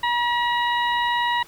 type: harmonic tone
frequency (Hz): 959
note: A#5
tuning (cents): +49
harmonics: 1 / 2 / 3 / 4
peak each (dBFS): -21 / -25 / -31 / -31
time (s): 0.03-1.43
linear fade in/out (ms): 5
effects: pink hiss -48 dBFS RMS until 1.47 s